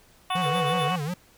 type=tone with tremolo; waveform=square; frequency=3520 Hz; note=A7; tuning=in tune; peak=-33 dBFS; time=0.3-0.91 s; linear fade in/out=5 ms; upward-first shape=sine; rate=8.2 Hz; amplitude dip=95%
type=harmonic tone; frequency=370 Hz; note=F#4; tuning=in tune; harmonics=2 / 3 / 4 / 5 / 6 / 7 / 8; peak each=-28 / -28 / -40 / -42 / -42 / -36 / -35 dBFS; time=0.3-0.96 s; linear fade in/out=5 ms
type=tone with vibrato; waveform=square; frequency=160.8 Hz; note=E3; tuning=43 cents flat; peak=-28 dBFS; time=0.35-1.14 s; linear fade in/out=5 ms; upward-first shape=sine; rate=5.5 Hz; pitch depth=210 cents each way
type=tone; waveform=sine; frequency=493.9 Hz; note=B4; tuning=in tune; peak=-29 dBFS; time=0.45-0.88 s; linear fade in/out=2 ms
effects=pink hiss -57 dBFS RMS until 1.37 s